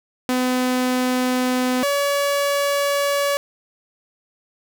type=tone pair in turn; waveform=sawtooth; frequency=252.8 / 567.5 Hz; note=B3 / C#5; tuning=+41 / +41 cents; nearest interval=octave + major second; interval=1400 cents; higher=second; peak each=-14 dBFS; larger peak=neither; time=0.29-1.83 / 1.83-3.37 s; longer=neither; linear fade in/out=0 ms; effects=none